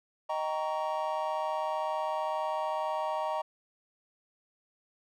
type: chord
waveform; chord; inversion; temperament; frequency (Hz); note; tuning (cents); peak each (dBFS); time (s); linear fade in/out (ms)
triangle; Eb dominant seventh; none; just; 622.3 / 777.8 / 933.4 / 1120.1; Eb5 / G5 / Bb5 / Db6; 0 / -14 / +2 / +18; -32 / -35 / -32 / -37; 0.29-3.42; 10
effects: none